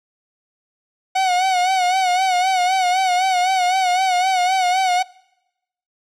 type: tone with vibrato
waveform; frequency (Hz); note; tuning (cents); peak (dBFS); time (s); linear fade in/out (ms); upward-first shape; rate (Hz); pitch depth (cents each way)
45% pulse; 740; F#5; 0; -15; 1.15-5.03; 10; sine; 3.9; 64
effects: noise-tail reverb RT60 0.9 s tail -24 dB re dry + low-pass 7000 Hz 12 dB/octave